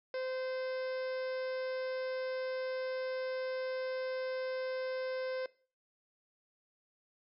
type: harmonic tone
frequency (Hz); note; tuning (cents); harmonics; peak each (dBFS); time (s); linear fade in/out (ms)
517; C5; -21; 1 / 2 / 3 / 4 / 5 / 6 / 7 / 8 / 9 / 10; -35 / -50 / -47 / -50 / -57 / -62 / -59 / -60 / -58 / -55; 0.14-5.46; 2
effects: noise-tail reverb RT60 0.4 s tail -20 dB re dry